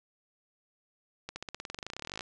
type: accelerating click train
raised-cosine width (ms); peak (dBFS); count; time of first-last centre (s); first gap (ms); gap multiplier
0.2; -21; 26; 1.29-2.208; 70; 0.94
effects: resampled to 22050 Hz